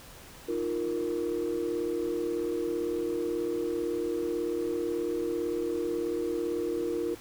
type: chord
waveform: sine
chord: Eb suspended second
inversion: none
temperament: equal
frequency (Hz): 311.1 / 349.2 / 466.2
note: Eb4 / F4 / Bb4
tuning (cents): 0 / 0 / 0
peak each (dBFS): -34 / -30 / -31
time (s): 0.48-7.15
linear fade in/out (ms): 10
effects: tanh soft clip ceiling -22 dBFS + pink hiss -49 dBFS RMS until 7.2 s